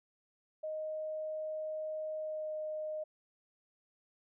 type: tone with pitch glide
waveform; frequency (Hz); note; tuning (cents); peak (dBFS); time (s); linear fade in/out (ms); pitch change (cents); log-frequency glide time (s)
sine; 622.3 to 617.6; D#5 to D#5; 0 to -13; -36; 0.63-3.04; 10; -13; 2.17-2.54
effects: none